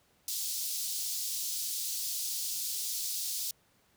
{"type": "high-pass noise", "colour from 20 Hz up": "pink", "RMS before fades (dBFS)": -35, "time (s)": [0.28, 3.51], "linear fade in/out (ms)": 2, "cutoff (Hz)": 4300, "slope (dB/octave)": 24, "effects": ["pink hiss -68 dBFS RMS until 3.96 s", "high-pass 60 Hz 12 dB/octave"]}